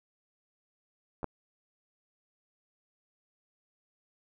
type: clicks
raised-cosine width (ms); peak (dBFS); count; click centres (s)
1; -27 / -18; 2; 1.231 / 1.243
effects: none

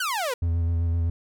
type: exponential sweep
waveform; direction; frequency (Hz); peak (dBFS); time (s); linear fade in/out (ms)
sawtooth; down; 1568 to 466.8; -21; 0-0.34; 5
type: tone with vibrato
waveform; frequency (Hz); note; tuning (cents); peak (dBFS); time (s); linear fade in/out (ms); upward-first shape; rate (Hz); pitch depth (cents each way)
triangle; 84.1; E2; +35; -19; 0.42-1.1; 5; square; 7.8; 20
effects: none

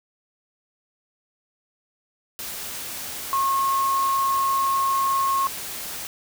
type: tone in noise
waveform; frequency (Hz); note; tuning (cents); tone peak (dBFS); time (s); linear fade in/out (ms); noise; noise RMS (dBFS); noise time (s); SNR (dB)
sine; 1085; C#6; -37; -19; 3.33-5.47; 0; white; -33; 2.39-6.07; +11
effects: none

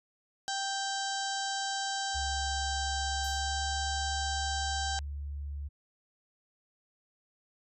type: harmonic tone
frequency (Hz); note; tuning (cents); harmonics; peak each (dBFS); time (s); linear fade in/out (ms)
784; G5; 0; 1 / 2 / 4 / 5 / 6 / 7 / 8 / 9 / 10; -35 / -38 / -41 / -42 / -43 / -43 / -44 / -45 / -45; 0.48-4.99; 0
type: tone with pitch glide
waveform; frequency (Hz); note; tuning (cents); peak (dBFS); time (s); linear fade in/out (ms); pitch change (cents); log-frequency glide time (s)
sine; 69.3 to 71.58; C#2 to D2; 0 to -44; -35; 2.14-5.69; 20; +56; 3.27-3.62
type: noise with exponential decay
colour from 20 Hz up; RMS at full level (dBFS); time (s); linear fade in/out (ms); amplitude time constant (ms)
violet; -44; 3.24-3.53; 1; 63
effects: resampled to 32000 Hz

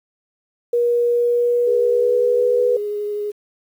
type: tone with pitch glide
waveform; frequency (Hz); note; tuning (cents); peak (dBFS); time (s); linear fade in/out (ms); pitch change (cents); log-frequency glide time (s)
sine; 478 to 490.3; A#4 to B4; +43 to -13; -14; 0.73-2.77; 5; +44; 1.1-2.54
type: tone with vibrato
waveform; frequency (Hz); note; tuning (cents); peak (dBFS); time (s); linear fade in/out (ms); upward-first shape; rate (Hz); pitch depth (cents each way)
sine; 415.3; G#4; 0; -21; 1.66-3.32; 20; sine; 12; 10
effects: 8-bit

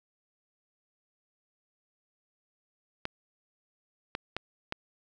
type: clicks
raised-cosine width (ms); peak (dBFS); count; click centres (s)
0.3; -16; 4; 3.054 / 4.151 / 4.366 / 4.724
effects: none

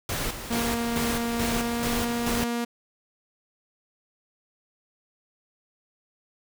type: noise with tremolo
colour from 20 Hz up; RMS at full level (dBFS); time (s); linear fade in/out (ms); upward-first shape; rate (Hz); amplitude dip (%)
pink; -29; 0.09-2.44; 2; square; 2.3; 60
type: tone with pitch glide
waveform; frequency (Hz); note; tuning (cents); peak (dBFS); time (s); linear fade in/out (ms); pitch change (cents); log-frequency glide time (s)
sawtooth; 234.3 to 236.7; A#3 to A#3; +9 to +27; -22; 0.5-2.65; 10; +18; 1.54-1.91
effects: none

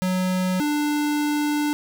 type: tone pair in turn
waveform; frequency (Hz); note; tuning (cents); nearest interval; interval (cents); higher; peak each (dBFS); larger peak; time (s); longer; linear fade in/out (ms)
square; 184.5 / 295.9; F#3 / D4; -5 / +13; minor sixth; 818; second; -21; neither; 0.02-0.6 / 0.6-1.73; second; 0
effects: none

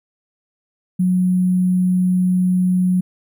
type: tone with sample-and-hold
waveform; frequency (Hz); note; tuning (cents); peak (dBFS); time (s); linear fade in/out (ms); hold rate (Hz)
sine; 182.5; F#3; -24; -13; 0.99-3.01; 10; 11025
effects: none

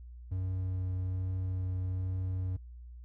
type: tone with vibrato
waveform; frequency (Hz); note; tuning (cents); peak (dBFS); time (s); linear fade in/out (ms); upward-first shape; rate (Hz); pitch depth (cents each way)
triangle; 92.8; F#2; +6; -29; 0.31-2.57; 10; triangle; 1.2; 10
effects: added 60 Hz sine -45 dBFS peak until 3.04 s

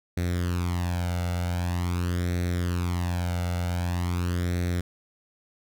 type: tone with flanger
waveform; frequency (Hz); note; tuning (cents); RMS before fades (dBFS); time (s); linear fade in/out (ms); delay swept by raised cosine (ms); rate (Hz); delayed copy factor
sawtooth; 88.1; F2; +16; -27; 0.17-4.81; 5; 0.5 to 1.43; 0.45; +0.7
effects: none

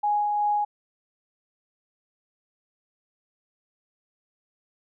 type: tone with tremolo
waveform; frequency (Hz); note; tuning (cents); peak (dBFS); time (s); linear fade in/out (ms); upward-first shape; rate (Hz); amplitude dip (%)
sine; 830.6; G#5; 0; -20; 0.03-0.65; 10; sine; 2.7; 25
effects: none

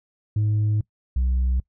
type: tone pair in turn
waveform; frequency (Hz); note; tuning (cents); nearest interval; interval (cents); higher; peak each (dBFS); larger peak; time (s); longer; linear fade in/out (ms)
sine; 106.1 / 63.09; G#2 / B1; +38 / +38; major sixth; 900; first; -16; neither; 0.36-0.81 / 1.16-1.6; first; 5
effects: noise-tail reverb RT60 0.1 s tail -23 dB re dry + tanh soft clip ceiling -17 dBFS

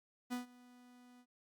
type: tone with ADSR envelope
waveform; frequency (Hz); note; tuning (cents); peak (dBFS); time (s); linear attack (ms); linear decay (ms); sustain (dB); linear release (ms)
45% pulse; 246.9; B3; 0; -36; 0.3-1.26; 28; 130; -23; 64
effects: noise-tail reverb RT60 0.1 s tail -23 dB re dry + Opus 48 kbps

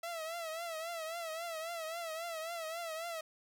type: tone with vibrato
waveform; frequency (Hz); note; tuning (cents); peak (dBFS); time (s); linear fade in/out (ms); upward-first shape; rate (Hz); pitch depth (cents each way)
sawtooth; 659.3; E5; 0; -35; 0.03-3.21; 5; triangle; 3.7; 96
effects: none

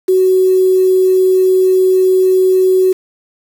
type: tone with quantisation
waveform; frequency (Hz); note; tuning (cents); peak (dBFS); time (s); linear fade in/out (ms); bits
sine; 373.7; F#4; +17; -7; 0.08-2.93; 10; 5
effects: none

